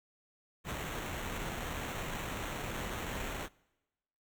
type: noise with sample-and-hold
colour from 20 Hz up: pink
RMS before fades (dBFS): -39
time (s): 0.64-3.49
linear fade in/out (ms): 50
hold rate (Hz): 4900
effects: noise-tail reverb RT60 1.0 s tail -24 dB re dry